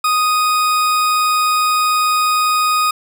40% pulse tone, 1244.5 Hz, D#6, in tune, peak -12 dBFS, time 0.04-2.91 s, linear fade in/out 5 ms, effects none

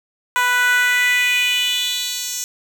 10% pulse tone with high-pass filter sweep, 493.9 Hz, B4, in tune, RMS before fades -18 dBFS, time 0.36-2.44 s, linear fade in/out 0 ms, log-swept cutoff 1100 to 5600 Hz, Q 3.7, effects none

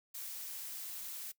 blue noise, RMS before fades -44 dBFS, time 0.14-1.32 s, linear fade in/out 10 ms, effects noise-tail reverb RT60 0.1 s tail -20 dB re dry

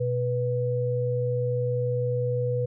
sine tone pair together, 123.1 / 491.8 Hz, B2 / B4, -5 / -7 cents, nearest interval 2 octaves, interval 2398 cents, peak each -26 dBFS, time 0-2.66 s, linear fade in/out 10 ms, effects none

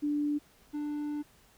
sine / triangle tone pair in turn, 293.7 / 295.6 Hz, D4 / D4, 0 / +11 cents, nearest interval unison, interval 11 cents, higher second, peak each -27 / -30 dBFS, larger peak first, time 0.02-0.39 / 0.73-1.23 s, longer second, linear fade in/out 20 ms, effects pink hiss -62 dBFS RMS until 1.57 s

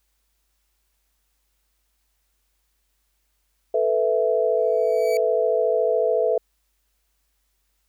sine chord, A suspended second, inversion none, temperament equal, 440 / 493.9 / 659.3 Hz, A4 / B4 / E5, 0 / 0 / 0 cents, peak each -22 dBFS, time 3.74-6.38 s, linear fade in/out 5 ms
sawtooth tone with exponential growth, 2282 Hz, C#7, 50 cents sharp, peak -27 dBFS, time 4.57-5.17 s, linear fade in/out 1 ms, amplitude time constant 130 ms
effects added 50 Hz sine -70 dBFS peak until 7.88 s + white hiss -72 dBFS RMS until 7.88 s

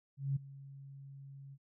sine tone with ADSR envelope, 137.8 Hz, C#3, 10 cents flat, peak -29 dBFS, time 0.17-1.58 s, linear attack 190 ms, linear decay 12 ms, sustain -19 dB, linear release 49 ms, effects none

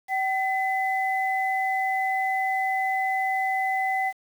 sine tone pair together, 766.2 / 2015 Hz, G5 / B6, -40 / +34 cents, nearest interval octave + perfect fourth, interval 1674 cents, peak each -24 / -27 dBFS, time 0.08-4.13 s, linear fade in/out 50 ms, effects 8-bit

